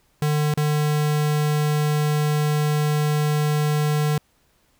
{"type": "tone with dropouts", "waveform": "square", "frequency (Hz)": 150, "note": "D3", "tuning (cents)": 37, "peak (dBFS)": -19, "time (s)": [0.22, 4.18], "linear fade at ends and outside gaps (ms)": 2, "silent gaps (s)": [0.54, 0.574], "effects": ["pink hiss -63 dBFS RMS until 4.79 s"]}